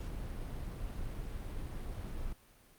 brown noise, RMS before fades -40 dBFS, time 0-2.33 s, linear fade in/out 5 ms, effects pink hiss -63 dBFS RMS until 2.78 s + Opus 48 kbps

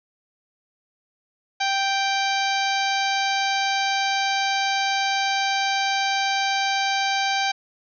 harmonic tone with a mistuned harmonic, 784 Hz, G5, in tune, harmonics 1 / 2 / 3 / 4 / 5 / 6 / 7 / 8, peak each -23 / -28 / -28 / -31 / -31 / -32 / -38 / -36 dBFS, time 1.6-7.52 s, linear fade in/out 10 ms, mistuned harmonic 5, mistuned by -16 cents, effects none

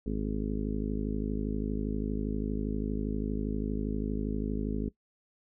harmonic tone, 52.5 Hz, G#1, 19 cents sharp, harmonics 1 / 2 / 3 / 4 / 5 / 6 / 7 / 8 / 9, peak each -34 / -42 / -40 / -35 / -36 / -43 / -44 / -40 / -51 dBFS, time 0.06-4.89 s, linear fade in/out 5 ms, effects noise-tail reverb RT60 0.1 s tail -19 dB re dry

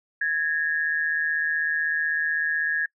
sine tone pair together, 1661.2 / 1817.2 Hz, G#6 / A#6, 0 / -45 cents, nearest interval major second, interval 155 cents, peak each -23 / -28 dBFS, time 0.21-2.86 s, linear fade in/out 5 ms, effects noise-tail reverb RT60 0.1 s tail -26 dB re dry

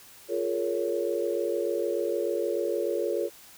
sine chord, Bb minor seventh, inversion second, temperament just, 349.6 / 419.5 / 466.2 / 559.4 Hz, F4 / Ab4 / Bb4 / Db5, +2 / +17 / 0 / +16 cents, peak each -31 dBFS, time 0.28-3.3 s, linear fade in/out 50 ms, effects white hiss -51 dBFS RMS until 3.57 s

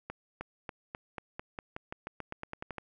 accelerating click train, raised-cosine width 0.5 ms, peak -23 dBFS, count 17, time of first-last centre 0.1-2.783 s, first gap 310 ms, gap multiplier 0.91, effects none

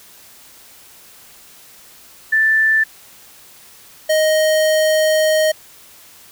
sine / square tone pair in turn, 1765 / 624 Hz, A6 / D#5, +5 / +5 cents, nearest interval octave + tritone, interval 1800 cents, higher first, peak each -11 / -13 dBFS, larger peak first, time 2.32-2.84 / 4.09-5.52 s, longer second, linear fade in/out 10 ms, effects white hiss -44 dBFS RMS until 6.31 s

